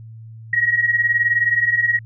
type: beating tone pair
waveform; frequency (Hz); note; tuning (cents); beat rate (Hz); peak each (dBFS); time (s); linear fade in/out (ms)
sine; 1883 / 1902; A#6 / A#6; +17 / +34; 19; -20 / -16; 0.53-1.99; 5
effects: added 112 Hz sine -35 dBFS peak until 2.05 s